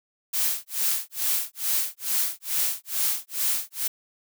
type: noise with tremolo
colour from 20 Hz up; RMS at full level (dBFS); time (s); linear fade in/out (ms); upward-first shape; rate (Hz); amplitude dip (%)
blue; -23; 0.33-3.88; 10; sine; 2.3; 100
effects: none